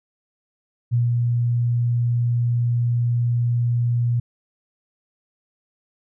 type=tone with ADSR envelope; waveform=sine; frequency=119.7 Hz; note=A#2; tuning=46 cents sharp; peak=-15 dBFS; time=0.91-4.2 s; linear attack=29 ms; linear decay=160 ms; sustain=-2 dB; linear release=6 ms; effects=none

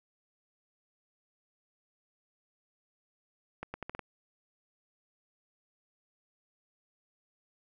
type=accelerating click train; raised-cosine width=0.5 ms; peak=-23 dBFS; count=6; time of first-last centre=3.63-3.993 s; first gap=110 ms; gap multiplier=0.79; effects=none

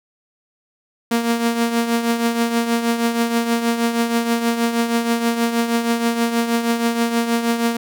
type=tone with tremolo; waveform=sawtooth; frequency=233.1 Hz; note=A#3; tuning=in tune; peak=-10 dBFS; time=1.11-7.77 s; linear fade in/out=5 ms; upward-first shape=triangle; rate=6.3 Hz; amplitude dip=65%; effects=none

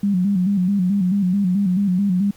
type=tone with vibrato; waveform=sine; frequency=190.9 Hz; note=G3; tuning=46 cents flat; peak=-15 dBFS; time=0.03-2.31 s; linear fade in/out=5 ms; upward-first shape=square; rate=4.6 Hz; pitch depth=93 cents each way; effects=pink hiss -51 dBFS RMS until 2.36 s

